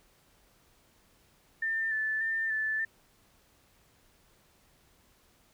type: tone with vibrato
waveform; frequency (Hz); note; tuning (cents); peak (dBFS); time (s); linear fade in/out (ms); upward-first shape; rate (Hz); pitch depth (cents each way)
sine; 1773; A6; +13; -28; 1.62-2.85; 5; square; 1.7; 23
effects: pink hiss -65 dBFS RMS until 5.53 s